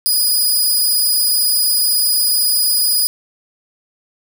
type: tone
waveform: 15% pulse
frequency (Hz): 4943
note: D#8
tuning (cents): -12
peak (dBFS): -6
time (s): 0.06-3.07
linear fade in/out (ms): 0
effects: none